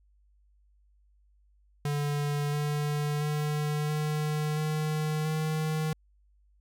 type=tone with pitch steps; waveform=square; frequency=145.6 / 147.63 / 149.69 / 151.78 / 153.9 / 156.05 Hz; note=D3 / D3 / D3 / D#3 / D#3 / D#3; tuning=-15 / +9 / +33 / -43 / -19 / +5 cents; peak=-28 dBFS; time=1.85-5.93 s; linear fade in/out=2 ms; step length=680 ms; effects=added 50 Hz sine -61 dBFS peak until 6.6 s